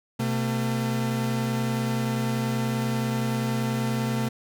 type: tone pair together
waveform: 40% pulse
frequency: 127.3 / 224.2 Hz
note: C3 / A3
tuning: -47 / +33 cents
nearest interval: minor seventh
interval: 980 cents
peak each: -26 dBFS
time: 0.19-4.29 s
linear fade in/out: 10 ms
effects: none